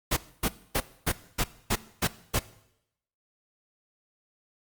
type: noise bursts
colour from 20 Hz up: pink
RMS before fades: -25 dBFS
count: 8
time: 0.11-2.394 s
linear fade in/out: 10 ms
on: 58 ms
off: 260 ms
effects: noise-tail reverb RT60 0.8 s tail -18 dB re dry + Opus 48 kbps